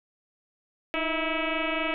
sine tone with frequency modulation, 981 Hz, B5, 12 cents flat, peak -25 dBFS, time 0.94-1.94 s, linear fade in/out 0 ms, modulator 323 Hz, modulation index 5.7, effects none

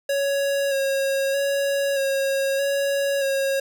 square tone with vibrato, 551 Hz, C#5, 11 cents flat, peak -21 dBFS, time 0.09-3.6 s, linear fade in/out 5 ms, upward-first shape square, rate 0.8 Hz, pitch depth 20 cents each way, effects none

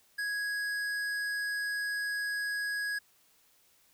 sine tone with tanh clipping, 1661.2 Hz, G#6, in tune, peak -33 dBFS, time 0.18-2.99 s, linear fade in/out 10 ms, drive 14 dB, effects white hiss -66 dBFS RMS until 3.93 s

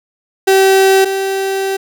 35% pulse tone pair in turn, 384.9 / 387.4 Hz, G4 / G4, -32 / -20 cents, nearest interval unison, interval 12 cents, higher second, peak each -5 / -13 dBFS, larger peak first, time 0.47-1.05 / 1.05-1.77 s, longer second, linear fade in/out 10 ms, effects none

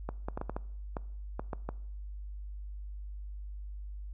clicks, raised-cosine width 1 ms, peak -21 dBFS, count 10, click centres 0.09 / 0.285 / 0.375 / 0.414 / 0.496 / 0.565 / 0.968 / 1.395 / 1.532 / 1.69 s, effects noise-tail reverb RT60 0.7 s tail -21 dB re dry + added 50 Hz sine -39 dBFS peak until 4.13 s

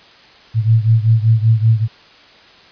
sine beating tone pair, 110.5 / 115.7 Hz, A2 / A#2, +8 / -13 cents, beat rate 5.2 Hz, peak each -11 / -14 dBFS, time 0.54-1.88 s, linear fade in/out 50 ms, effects white hiss -44 dBFS RMS until 2.71 s + resampled to 11025 Hz

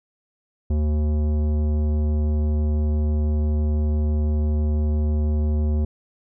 sine tone with tanh clipping, 75.5 Hz, D2, 48 cents sharp, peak -20 dBFS, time 0.7-5.85 s, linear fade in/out 5 ms, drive 14 dB, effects none

